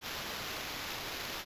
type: noise with sample-and-hold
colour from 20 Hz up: white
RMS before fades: -40 dBFS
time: 0.01-1.45 s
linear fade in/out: 50 ms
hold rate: 8820 Hz
effects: resampled to 32000 Hz